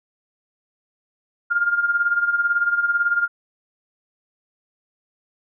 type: tone with tremolo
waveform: sine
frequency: 1407 Hz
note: F6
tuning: 12 cents sharp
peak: -14 dBFS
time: 1.5-3.28 s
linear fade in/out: 20 ms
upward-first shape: sine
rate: 18 Hz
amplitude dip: 70%
effects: none